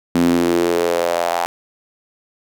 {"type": "tone with high-pass filter sweep", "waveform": "sawtooth", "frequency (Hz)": 85.9, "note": "F2", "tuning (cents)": -28, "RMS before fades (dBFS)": -17, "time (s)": [0.15, 1.46], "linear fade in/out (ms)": 0, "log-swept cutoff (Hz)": [230, 800], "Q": 4.3, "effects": []}